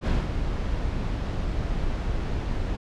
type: noise with ADSR envelope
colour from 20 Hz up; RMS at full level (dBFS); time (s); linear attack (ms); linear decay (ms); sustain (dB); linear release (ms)
brown; -21; 0.01-2.77; 59; 210; -6; 22
effects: low-pass 5000 Hz 12 dB/octave